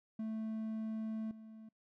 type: tone with level steps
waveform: triangle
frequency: 220 Hz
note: A3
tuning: in tune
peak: -35 / -48 dBFS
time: 0.19-1.69 s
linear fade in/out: 5 ms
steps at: 1.31 s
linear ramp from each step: 2 ms
effects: noise-tail reverb RT60 0.1 s tail -26 dB re dry